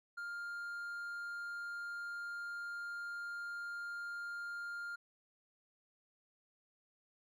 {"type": "tone", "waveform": "triangle", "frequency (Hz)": 1403, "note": "F6", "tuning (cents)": 8, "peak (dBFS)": -39, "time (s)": [0.17, 4.96], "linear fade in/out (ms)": 10, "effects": []}